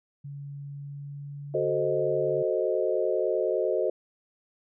sine tone with pitch glide, 141.7 to 143.18 Hz, C#3 to D3, +38 to -44 cents, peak -36 dBFS, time 0.24-2.43 s, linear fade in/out 10 ms, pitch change +18 cents, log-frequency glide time 0.65-1.55 s
sine chord, F# diminished seventh, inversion none, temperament equal, 370 / 440 / 523.3 / 622.3 Hz, F#4 / A4 / C5 / Eb5, 0 / 0 / 0 / 0 cents, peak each -29 dBFS, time 1.54-3.9 s, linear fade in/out 5 ms
effects none

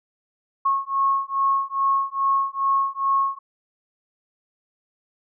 sine beating tone pair, 1092 / 1094.4 Hz, C#6 / C#6, -26 / -23 cents, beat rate 2.4 Hz, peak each -22 dBFS, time 0.65-3.39 s, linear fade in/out 10 ms, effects none

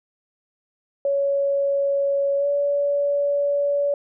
sine tone with pitch glide, 559 to 570.7 Hz, C#5 to D5, +14 to -50 cents, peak -18 dBFS, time 1.05-3.94 s, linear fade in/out 2 ms, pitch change +36 cents, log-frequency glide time 2.37-2.47 s, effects none

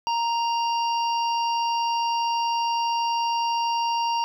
harmonic tone, 932.3 Hz, A#5, in tune, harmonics 1 / 3 / 5 / 6, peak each -22 / -32 / -36 / -38 dBFS, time 0.07-4.24 s, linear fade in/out 0 ms, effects 9-bit

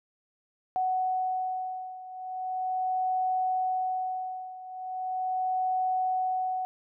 sine beating tone pair, 744 / 744.39 Hz, F#5 / F#5, +9 / +10 cents, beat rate 0.39 Hz, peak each -29 / -32 dBFS, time 0.76-6.65 s, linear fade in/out 0 ms, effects none

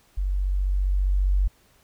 sine tone with level ramp, 47.44 Hz, F#1, 44 cents sharp, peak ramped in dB -22 to -17 dBFS, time 0.17-1.48 s, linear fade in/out 10 ms, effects pink hiss -60 dBFS RMS until 1.83 s

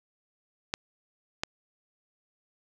clicks, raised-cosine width 0.2 ms, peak -11 dBFS, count 2, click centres 0.739 / 1.435 s, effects none

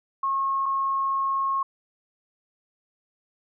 sine tone pair in turn, 1086 / 1086 Hz, C#6 / C#6, -36 / -36 cents, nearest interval unison, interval 0 cents, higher neither, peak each -22 dBFS, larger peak neither, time 0.23-0.66 / 0.66-1.63 s, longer second, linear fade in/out 5 ms, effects none

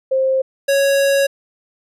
sine / square tone pair in turn, 528 / 554.2 Hz, C5 / C#5, +16 / -1 cents, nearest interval minor second, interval 83 cents, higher second, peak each -13 dBFS, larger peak neither, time 0.11-0.42 / 0.68-1.27 s, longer second, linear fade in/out 10 ms, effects resampled to 32000 Hz

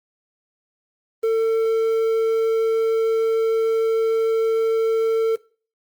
triangle tone with quantisation, 448.9 Hz, A4, 35 cents sharp, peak -14 dBFS, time 1.23-5.36 s, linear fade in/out 10 ms, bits 7, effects noise-tail reverb RT60 0.4 s tail -21 dB re dry + Opus 24 kbps

